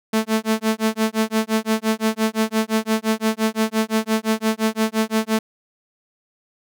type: tone with tremolo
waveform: sawtooth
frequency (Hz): 220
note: A3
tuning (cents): 0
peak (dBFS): -11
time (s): 0.13-5.39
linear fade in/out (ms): 5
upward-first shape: sine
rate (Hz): 5.8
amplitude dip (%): 100
effects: none